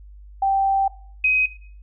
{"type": "tone pair in turn", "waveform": "sine", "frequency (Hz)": [781, 2521], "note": ["G5", "D#7"], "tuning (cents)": [-7, 22], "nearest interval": "octave + minor sixth", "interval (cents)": 2029, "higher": "second", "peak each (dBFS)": [-16, -14], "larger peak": "second", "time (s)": [[0.42, 0.88], [1.24, 1.46]], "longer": "first", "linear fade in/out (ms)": 5, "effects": ["noise-tail reverb RT60 0.5 s tail -18 dB re dry", "added 50 Hz sine -40 dBFS peak until 1.82 s"]}